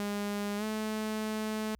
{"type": "tone with pitch glide", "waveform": "sawtooth", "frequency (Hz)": [204.4, 216.4], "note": ["G#3", "A3"], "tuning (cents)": [-27, -29], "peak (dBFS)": -28, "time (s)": [0, 1.75], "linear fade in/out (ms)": 0, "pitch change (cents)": 98, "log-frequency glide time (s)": [0.57, 0.64], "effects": ["added 60 Hz sine -60 dBFS peak until 1.79 s"]}